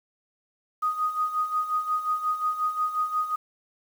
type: tone with tremolo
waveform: sine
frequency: 1244.5 Hz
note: D#6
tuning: in tune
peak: -21 dBFS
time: 0.82-3.36 s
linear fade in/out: 10 ms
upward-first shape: sine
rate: 5.6 Hz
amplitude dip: 70%
effects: 8-bit